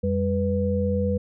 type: tone cluster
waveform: sine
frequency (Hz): 88.5 / 198.2 / 492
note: F2 / G3 / B4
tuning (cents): +23 / +19 / -7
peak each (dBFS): -25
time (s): 0.03-1.18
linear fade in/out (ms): 10
effects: none